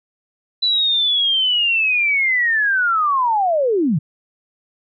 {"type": "linear sweep", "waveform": "sine", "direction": "down", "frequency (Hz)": [3991, 129.4], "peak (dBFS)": -14, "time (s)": [0.62, 3.99], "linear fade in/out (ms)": 10, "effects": []}